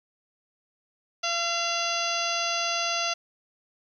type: harmonic tone with a mistuned harmonic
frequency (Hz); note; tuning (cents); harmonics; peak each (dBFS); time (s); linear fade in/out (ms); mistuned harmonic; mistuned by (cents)
682; F5; -41; 1 / 2 / 3 / 4 / 5 / 6 / 7 / 8 / 9; -32 / -32 / -38 / -31 / -35 / -38 / -33 / -43 / -34; 1.23-3.14; 10; 4; +19
effects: 10-bit